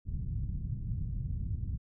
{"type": "low-pass noise", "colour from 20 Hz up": "white", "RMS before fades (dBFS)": -35, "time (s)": [0.05, 1.78], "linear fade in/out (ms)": 20, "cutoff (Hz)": 130, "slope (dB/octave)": 24, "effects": []}